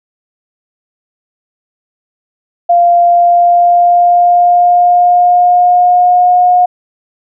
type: tone with pitch glide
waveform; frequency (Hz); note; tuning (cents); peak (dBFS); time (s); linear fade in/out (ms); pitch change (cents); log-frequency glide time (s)
sine; 695 to 719.5; F5 to F#5; -9 to -49; -4; 2.69-6.66; 10; +60; 2.98-6.37
effects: none